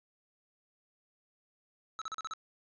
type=tone bursts; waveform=square; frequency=1302 Hz; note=E6; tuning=22 cents flat; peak=-37 dBFS; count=6; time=1.99-2.336 s; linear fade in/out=0 ms; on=26 ms; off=38 ms; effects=resampled to 16000 Hz + 12-bit